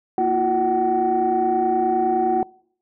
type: tone cluster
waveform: sine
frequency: 234.8 / 331.3 / 361 / 753 Hz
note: A#3 / E4 / F#4 / F#5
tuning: +13 / +9 / -43 / +30 cents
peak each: -27 / -25 / -22 / -18 dBFS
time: 0.18-2.43 s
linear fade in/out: 2 ms
effects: noise-tail reverb RT60 0.6 s tail -26 dB re dry + tanh soft clip ceiling -10 dBFS